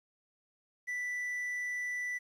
triangle tone, 1975.5 Hz, B6, in tune, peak -32 dBFS, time 0.87-2.19 s, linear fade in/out 20 ms, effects resampled to 32000 Hz + 11-bit

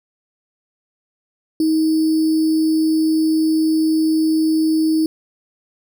sine tone with sample-and-hold, 316.1 Hz, D#4, 27 cents sharp, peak -13 dBFS, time 1.6-5.06 s, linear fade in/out 2 ms, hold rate 4900 Hz, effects none

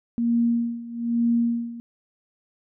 sine tone with tremolo, 234.6 Hz, A#3, 11 cents sharp, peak -17 dBFS, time 0.18-1.8 s, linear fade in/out 0 ms, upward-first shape sine, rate 1.1 Hz, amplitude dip 85%, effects none

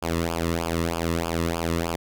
sawtooth tone with flanger, 83.6 Hz, E2, 25 cents sharp, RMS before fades -26 dBFS, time 0.02-1.96 s, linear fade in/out 10 ms, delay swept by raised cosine 0.5 to 1.33 ms, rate 3.2 Hz, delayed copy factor -0.9, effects none

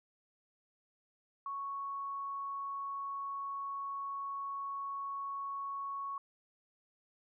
sine tone, 1108.7 Hz, C#6, in tune, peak -37 dBFS, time 1.46-6.18 s, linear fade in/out 2 ms, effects none

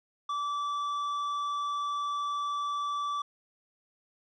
sine tone with tanh clipping, 1159 Hz, D6, 23 cents flat, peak -31 dBFS, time 0.29-3.22 s, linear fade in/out 5 ms, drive 8 dB, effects none

